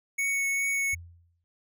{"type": "tone with vibrato", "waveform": "square", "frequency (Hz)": 2217, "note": "C#7", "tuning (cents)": 0, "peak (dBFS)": -26, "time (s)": [0.18, 0.95], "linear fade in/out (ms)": 10, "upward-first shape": "triangle", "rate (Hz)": 2.5, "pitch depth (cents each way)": 11}
{"type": "tone with exponential decay", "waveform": "sine", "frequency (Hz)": 85.5, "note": "F2", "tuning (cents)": -36, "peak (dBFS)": -35, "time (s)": [0.93, 1.44], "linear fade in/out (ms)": 0, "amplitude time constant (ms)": 110}
{"effects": []}